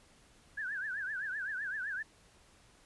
sine tone with vibrato, 1615 Hz, G#6, 49 cents flat, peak -35 dBFS, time 0.57-2.03 s, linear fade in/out 10 ms, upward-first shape triangle, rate 7.8 Hz, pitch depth 190 cents each way, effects pink hiss -63 dBFS RMS until 2.85 s + resampled to 24000 Hz

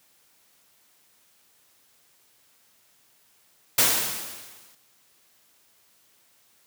white noise with exponential decay, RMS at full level -17 dBFS, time 3.78-4.75 s, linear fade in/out 5 ms, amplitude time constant 210 ms, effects white hiss -62 dBFS RMS until 6.66 s + high-pass 80 Hz 12 dB/octave

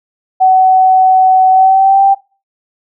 sine tone with pitch glide, 752 to 784.8 Hz, F#5 to G5, +28 to +2 cents, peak -4 dBFS, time 0.4-2.15 s, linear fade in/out 20 ms, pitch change +74 cents, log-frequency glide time 1.5-2.02 s, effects noise-tail reverb RT60 0.3 s tail -18 dB re dry

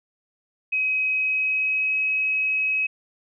sine tone with pitch glide, 2536 to 2552 Hz, D#7 to D#7, +32 to +43 cents, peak -20 dBFS, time 0.72-2.87 s, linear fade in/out 10 ms, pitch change +11 cents, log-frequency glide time 1.11-2.09 s, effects none

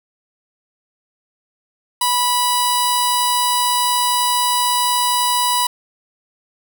15% pulse tone with notch filter, 983 Hz, B5, 8 cents flat, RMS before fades -17 dBFS, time 2.01-5.67 s, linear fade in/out 5 ms, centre 2200 Hz, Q 0.61, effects none

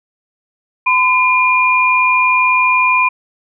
sine tone pair together, 1014 / 2412 Hz, B5 / D7, +45 / +46 cents, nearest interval octave + minor third, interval 1501 cents, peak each -12 dBFS, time 0.86-3.09 s, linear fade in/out 10 ms, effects none

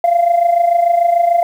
sine tone with amplitude modulation, 690 Hz, F5, 21 cents flat, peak -5 dBFS, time 0.04-1.43 s, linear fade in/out 2 ms, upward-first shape sine, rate 26.8 Hz, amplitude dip 70%, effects tanh soft clip ceiling -5 dBFS + 7-bit

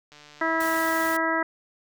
click train, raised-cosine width 0.2 ms, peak -31 dBFS, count 100, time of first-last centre 0.12-0.789 s, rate 148 Hz
harmonic tone, 325.3 Hz, E4, 23 cents flat, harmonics 1 / 2 / 3 / 4 / 5 / 6, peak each -29 / -29 / -29 / -29 / -29 / -29 dBFS, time 0.41-1.43 s, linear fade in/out 5 ms
white noise, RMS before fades -36 dBFS, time 0.6-1.17 s, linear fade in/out 5 ms
effects none

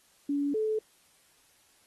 sine tone pair in turn, 285.1 / 434 Hz, C#4 / A4, +49 / -24 cents, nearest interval perfect fifth, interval 727 cents, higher second, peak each -26 dBFS, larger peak neither, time 0.29-0.54 / 0.54-0.79 s, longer neither, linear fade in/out 5 ms, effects white hiss -64 dBFS RMS until 1.86 s + AAC 32 kbps

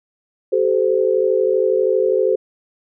sine tone cluster, 380.5 / 433 / 516 Hz, F#4 / A4 / C5, +48 / -28 / -24 cents, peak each -18 dBFS, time 0.52-2.36 s, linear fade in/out 10 ms, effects none

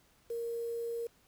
sine tone with quantisation, 466.2 Hz, A#4, in tune, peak -34 dBFS, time 0.3-1.07 s, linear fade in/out 5 ms, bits 9, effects pink hiss -67 dBFS RMS until 1.27 s

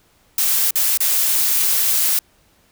blue noise with dropouts, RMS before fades -17 dBFS, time 0.38-2.19 s, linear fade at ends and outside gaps 2 ms, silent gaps 0.708-0.756 / 0.974-1.004 s, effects pink hiss -57 dBFS RMS until 2.71 s

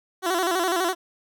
15% pulse tone with vibrato, 357.2 Hz, F4, 39 cents sharp, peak -15 dBFS, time 0.22-0.95 s, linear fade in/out 50 ms, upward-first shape square, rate 12 Hz, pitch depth 89 cents each way, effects none

